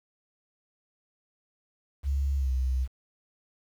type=tone with pitch glide; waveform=sine; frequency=69.3 to 64.29 Hz; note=C#2 to C2; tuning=0 to -30 cents; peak=-24 dBFS; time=2.03-2.88 s; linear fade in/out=50 ms; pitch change=-130 cents; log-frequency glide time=2.37-2.51 s; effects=9-bit